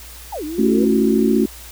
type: exponential two-way sweep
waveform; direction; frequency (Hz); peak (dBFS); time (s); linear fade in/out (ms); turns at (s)
sine; down then up; 942 to 293.7 to 504; -24; 0.32-0.85; 10; 0.44
type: chord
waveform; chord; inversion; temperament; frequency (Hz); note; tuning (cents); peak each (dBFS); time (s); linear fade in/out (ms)
sine; F# minor seventh; first; equal with one note detuned; 220 / 277.2 / 335.8 / 370; A3 / C#4 / E4 / F#4; 0 / 0 / +32 / 0; -16 / -19 / -21 / -18; 0.58-1.46; 10
effects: added 60 Hz sine -39 dBFS peak until 1.71 s + white hiss -39 dBFS RMS until 1.71 s